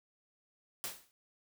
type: noise with exponential decay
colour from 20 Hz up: white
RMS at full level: -36 dBFS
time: 0.84-1.11 s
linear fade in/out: 0 ms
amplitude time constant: 58 ms
effects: none